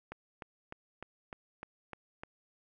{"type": "click train", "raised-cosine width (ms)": 0.5, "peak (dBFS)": -27, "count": 8, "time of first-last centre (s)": [0.12, 2.235], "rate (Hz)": 3.31, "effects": []}